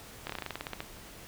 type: slowing click train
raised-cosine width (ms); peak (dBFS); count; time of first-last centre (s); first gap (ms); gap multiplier
0.3; -19; 13; 0.27-0.805; 25; 1.1
effects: pink hiss -49 dBFS RMS until 1.27 s